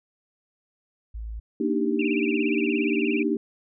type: tone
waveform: sine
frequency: 55 Hz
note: A1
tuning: in tune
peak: -31 dBFS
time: 1.14-1.4 s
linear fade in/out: 10 ms
type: chord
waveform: sine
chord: Eb major seventh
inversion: second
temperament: equal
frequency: 233.1 / 293.7 / 311.1 / 392 Hz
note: Bb3 / D4 / Eb4 / G4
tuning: 0 / 0 / 0 / 0 cents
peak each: -27 dBFS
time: 1.6-3.37 s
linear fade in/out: 5 ms
type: tone with vibrato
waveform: sine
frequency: 2542 Hz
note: D#7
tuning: 36 cents sharp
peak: -29 dBFS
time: 1.99-3.23 s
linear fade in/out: 5 ms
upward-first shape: sine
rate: 17 Hz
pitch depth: 160 cents each way
effects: none